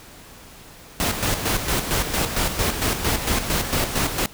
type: noise with tremolo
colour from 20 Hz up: pink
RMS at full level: -21 dBFS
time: 1-4.26 s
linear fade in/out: 0 ms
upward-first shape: square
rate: 4.4 Hz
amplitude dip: 55%
effects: pink hiss -44 dBFS RMS until 4.33 s